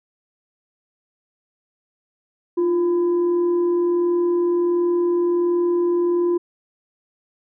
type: tone with frequency modulation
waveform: sine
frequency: 349.2 Hz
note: F4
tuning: in tune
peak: -16 dBFS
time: 2.57-6.38 s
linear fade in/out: 10 ms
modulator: 657 Hz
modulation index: 0.25
effects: none